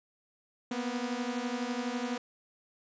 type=beating tone pair; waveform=sawtooth; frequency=238.5 / 250.5 Hz; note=A#3 / B3; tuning=+40 / +25 cents; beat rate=12 Hz; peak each=-31 dBFS; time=0.71-2.18 s; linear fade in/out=5 ms; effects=resampled to 16000 Hz